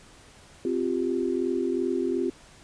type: chord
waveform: sine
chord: C suspended fourth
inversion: none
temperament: equal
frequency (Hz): 261.6 / 349.2 / 392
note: C4 / F4 / G4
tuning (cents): 0 / 0 / 0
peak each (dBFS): -29 / -27 / -29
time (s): 0.65-2.3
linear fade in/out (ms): 2
effects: pink hiss -52 dBFS RMS until 2.63 s + resampled to 22050 Hz